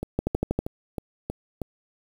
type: two click trains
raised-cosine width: 2 ms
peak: -10 / -16 dBFS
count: 6 / 6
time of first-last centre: 0.19-0.59 / 0.03-1.617 s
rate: 12.5 / 3.15 Hz
effects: 7-bit